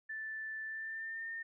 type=tone with pitch glide; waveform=sine; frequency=1760 to 1821 Hz; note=A6 to A#6; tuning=0 to -41 cents; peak=-39 dBFS; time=0.09-1.43 s; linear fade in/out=10 ms; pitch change=+59 cents; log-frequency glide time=0.65-1.31 s; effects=none